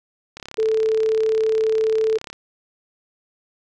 click train, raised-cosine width 0.2 ms, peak -17 dBFS, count 69, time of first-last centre 0.37-2.33 s, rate 34.7 Hz
sine tone, 440 Hz, A4, in tune, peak -16 dBFS, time 0.58-2.18 s, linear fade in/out 10 ms
effects none

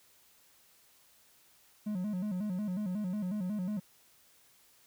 triangle tone with vibrato, 195.7 Hz, G3, 3 cents flat, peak -30 dBFS, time 1.86-3.8 s, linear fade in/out 10 ms, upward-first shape square, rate 5.5 Hz, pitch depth 130 cents each way, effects white hiss -64 dBFS RMS until 4.86 s

